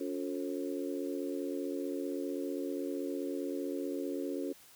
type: harmonic tone with a mistuned harmonic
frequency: 89.5 Hz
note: F2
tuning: 43 cents sharp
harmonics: 3 / 4 / 5 / 6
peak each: -37 / -39 / -41 / -43 dBFS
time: 0-4.53 s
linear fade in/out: 10 ms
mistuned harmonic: 3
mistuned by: +88 cents
effects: white hiss -58 dBFS RMS until 4.75 s